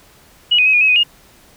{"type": "tone with pitch steps", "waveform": "sine", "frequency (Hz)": [2914, 2493, 2549, 2442, 2562, 2493, 2848], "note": ["F#7", "D#7", "D#7", "D#7", "E7", "D#7", "F7"], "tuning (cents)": [-27, 3, 41, -33, -50, 3, 33], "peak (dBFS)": -9, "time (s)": [0.51, 1.035], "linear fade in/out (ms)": 10, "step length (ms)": 75, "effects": ["pink hiss -48 dBFS RMS until 1.56 s"]}